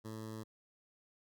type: tone with notch filter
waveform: 15% pulse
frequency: 110 Hz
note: A2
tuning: in tune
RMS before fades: -45 dBFS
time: 0.04-0.44 s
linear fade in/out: 20 ms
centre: 2400 Hz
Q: 1.3
effects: none